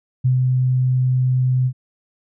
sine tone with ADSR envelope, 127.9 Hz, C3, 39 cents flat, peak -12 dBFS, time 0.24-1.73 s, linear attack 15 ms, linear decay 120 ms, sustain -2 dB, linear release 69 ms, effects none

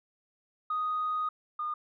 sine tone pair in turn, 1244.5 / 1219.6 Hz, D#6 / D#6, 0 / -35 cents, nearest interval unison, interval 35 cents, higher first, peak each -27 / -30 dBFS, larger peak first, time 0.7-1.29 / 1.59-1.74 s, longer first, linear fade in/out 5 ms, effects tanh soft clip ceiling -24 dBFS

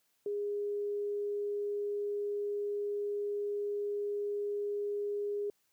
sine tone, 410 Hz, G#4, 22 cents flat, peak -32 dBFS, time 0.26-5.5 s, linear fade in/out 2 ms, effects white hiss -75 dBFS RMS until 5.72 s + high-pass 80 Hz 12 dB/octave

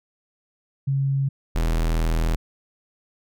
sine / 45% pulse tone pair in turn, 137 / 40.73 Hz, C#3 / E1, -20 / -20 cents, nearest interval octave + major sixth, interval 2100 cents, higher first, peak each -19 dBFS, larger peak neither, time 0.87-1.29 / 1.55-2.36 s, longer second, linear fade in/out 10 ms, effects none

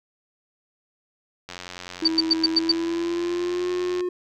click train, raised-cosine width 0.2 ms, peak -18 dBFS, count 227, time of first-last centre 1.49-4.007 s, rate 89.8 Hz
triangle tone with pitch glide, 323.7 to 359.2 Hz, E4 to F4, -31 to +49 cents, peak -21 dBFS, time 2.02-4.09 s, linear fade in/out 5 ms, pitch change +180 cents, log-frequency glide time 2.49-3.69 s
sine tone bursts, 4603 Hz, D8, 36 cents flat, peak -14 dBFS, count 6, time 2.05-2.718 s, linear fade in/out 5 ms, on 28 ms, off 100 ms
effects none

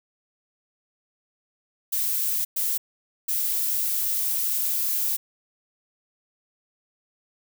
violet noise bursts at uneven times, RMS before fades -25 dBFS, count 3, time 1.92-2.45 / 2.56-2.78 / 3.28-5.17 s, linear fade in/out 10 ms, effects none

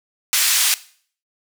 white band-pass noise, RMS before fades -17 dBFS, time 0.33-0.74 s, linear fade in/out 0 ms, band 1700 to 11000 Hz, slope 12 dB/octave, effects noise-tail reverb RT60 0.5 s tail -18 dB re dry

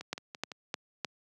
two click trains, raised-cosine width 0.2 ms, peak -15 / -24 dBFS, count 4 / 4, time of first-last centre 0.13-1.047 / 0.01-0.518 s, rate 3.27 / 5.91 Hz, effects high-pass 150 Hz 12 dB/octave

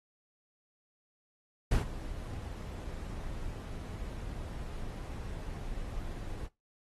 brown noise with ADSR envelope, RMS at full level -24 dBFS, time 1.71-6.48 s, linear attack 7 ms, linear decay 130 ms, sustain -16 dB, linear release 23 ms, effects noise-tail reverb RT60 0.2 s tail -18 dB re dry + AAC 32 kbps

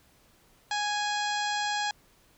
harmonic tone with a mistuned harmonic, 830 Hz, G#5, 1 cent flat, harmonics 1 / 2 / 3 / 4 / 5 / 6 / 7 / 8 / 9, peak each -30 / -33 / -40 / -37 / -38 / -41 / -44 / -47 / -43 dBFS, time 0.71-1.91 s, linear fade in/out 2 ms, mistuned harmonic 8, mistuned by -24 cents, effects pink hiss -62 dBFS RMS until 2.37 s

